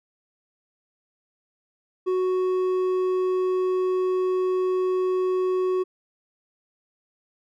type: tone with hard clipping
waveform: sine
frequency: 370 Hz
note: F#4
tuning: in tune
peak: -22 dBFS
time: 2.06-5.84 s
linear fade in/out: 20 ms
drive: 5 dB
effects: none